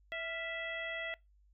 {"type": "harmonic tone with a mistuned harmonic", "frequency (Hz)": 658, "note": "E5", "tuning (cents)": -3, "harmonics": [1, 2, 3, 4, 5], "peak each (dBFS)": [-42, -48, -40, -47, -48], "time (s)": [0.12, 1.14], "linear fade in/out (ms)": 0, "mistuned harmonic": 2, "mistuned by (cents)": 89, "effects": ["noise-tail reverb RT60 0.2 s tail -23 dB re dry", "added 50 Hz sine -63 dBFS peak until 1.53 s"]}